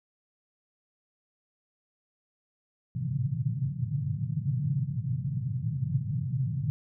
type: band-pass noise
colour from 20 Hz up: white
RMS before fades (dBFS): -30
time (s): 2.95-6.7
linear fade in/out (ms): 0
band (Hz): 110 to 150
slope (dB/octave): 48
effects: none